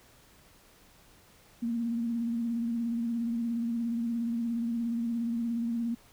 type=tone with vibrato; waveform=sine; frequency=233.1 Hz; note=A#3; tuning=in tune; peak=-28 dBFS; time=1.62-5.95 s; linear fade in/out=10 ms; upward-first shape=sine; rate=17 Hz; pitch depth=38 cents each way; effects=pink hiss -59 dBFS RMS until 6.12 s